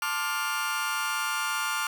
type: chord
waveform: sawtooth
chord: D minor seventh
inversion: second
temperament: just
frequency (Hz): 881 / 1057.2 / 1174.7 / 1409.6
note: A5 / C6 / D6 / F6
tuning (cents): +2 / +18 / 0 / +16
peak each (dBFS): -32 / -32 / -29 / -26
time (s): 0.02-1.87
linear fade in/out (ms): 2
effects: 10-bit